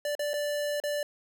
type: tone with dropouts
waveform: square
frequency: 586 Hz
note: D5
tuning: 4 cents flat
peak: -29 dBFS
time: 0.05-1.03 s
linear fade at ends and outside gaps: 2 ms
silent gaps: 0.152-0.193 / 0.334-0.339 / 0.801-0.837 s
effects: none